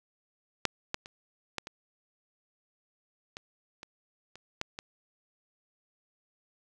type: clicks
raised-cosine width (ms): 0.2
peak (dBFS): -7 / -13 / -27 / -15 / -23 / -23 / -26 / -30 / -14 / -21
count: 10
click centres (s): 0.653 / 0.944 / 1.059 / 1.583 / 1.671 / 3.369 / 3.831 / 4.356 / 4.614 / 4.789
effects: none